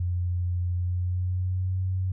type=tone with pitch glide; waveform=sine; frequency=88.7 to 93.16 Hz; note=F2 to F#2; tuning=+27 to +12 cents; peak=-24 dBFS; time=0-2.12 s; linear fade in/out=5 ms; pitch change=+85 cents; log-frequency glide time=0.75-1.79 s; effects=none